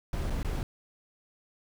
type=noise with dropouts; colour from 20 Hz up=brown; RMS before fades=-31 dBFS; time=0.13-0.63 s; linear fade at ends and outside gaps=1 ms; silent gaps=0.299-0.304 / 0.43-0.447 s; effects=none